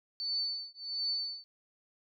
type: tone with tremolo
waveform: sine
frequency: 4505 Hz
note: C#8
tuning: 27 cents sharp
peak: -29 dBFS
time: 0.2-1.44 s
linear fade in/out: 0 ms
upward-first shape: triangle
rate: 1.4 Hz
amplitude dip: 100%
effects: none